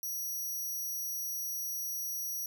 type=tone; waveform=5% pulse; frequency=5790 Hz; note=F#8; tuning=38 cents flat; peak=-29 dBFS; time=0.03-2.46 s; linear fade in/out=2 ms; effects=none

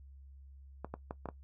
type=clicks; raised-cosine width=1 ms; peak=-25 dBFS; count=5; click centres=0.846 / 0.94 / 1.109 / 1.257 / 1.288 s; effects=noise-tail reverb RT60 0.1 s tail -17 dB re dry + added 68 Hz sine -51 dBFS peak until 1.43 s

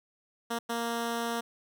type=tone bursts at uneven times; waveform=10% pulse; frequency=233.1 Hz; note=A#3; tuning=in tune; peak=-22 dBFS; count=2; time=0.5-0.59 / 0.69-1.41 s; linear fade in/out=10 ms; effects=none

